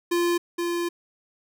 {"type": "tone pair in turn", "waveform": "square", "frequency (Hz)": [346.4, 345], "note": ["F4", "F4"], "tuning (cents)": [-14, -21], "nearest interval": "unison", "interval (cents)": 7, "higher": "first", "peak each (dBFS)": [-21, -25], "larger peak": "first", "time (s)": [[0.11, 0.38], [0.58, 0.89]], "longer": "second", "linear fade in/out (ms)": 10, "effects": []}